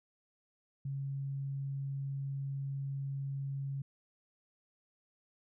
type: tone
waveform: sine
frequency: 137.7 Hz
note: C#3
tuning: 11 cents flat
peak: -35 dBFS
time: 0.85-3.82 s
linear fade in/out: 5 ms
effects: none